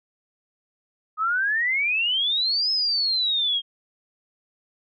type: exponential two-way sweep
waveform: sine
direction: up then down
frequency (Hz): 1244.5 to 5200 to 3210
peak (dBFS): -20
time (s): 1.17-3.62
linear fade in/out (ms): 50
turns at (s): 2.71
effects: none